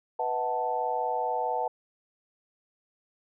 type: chord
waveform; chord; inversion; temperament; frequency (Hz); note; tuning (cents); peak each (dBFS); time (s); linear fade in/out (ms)
sine; B dominant seventh; none; equal with one note detuned; 493.9 / 635.3 / 740 / 880; B4 / D#5 / F#5 / A5; 0 / +36 / 0 / 0; -33 / -35 / -31 / -30; 0.19-1.68; 5
effects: none